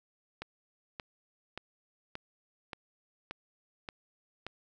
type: click train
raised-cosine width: 0.3 ms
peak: -23 dBFS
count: 8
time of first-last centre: 0.42-4.466 s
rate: 1.73 Hz
effects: none